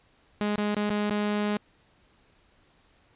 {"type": "tone with dropouts", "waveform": "sawtooth", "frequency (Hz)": 208, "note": "G#3", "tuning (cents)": 3, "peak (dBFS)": -21, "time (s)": [0.41, 1.57], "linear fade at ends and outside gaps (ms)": 0, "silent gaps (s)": [[0.557, 0.581], [0.745, 0.767], [0.894, 0.903], [1.097, 1.107]], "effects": ["pink hiss -63 dBFS RMS until 3.15 s", "resampled to 8000 Hz"]}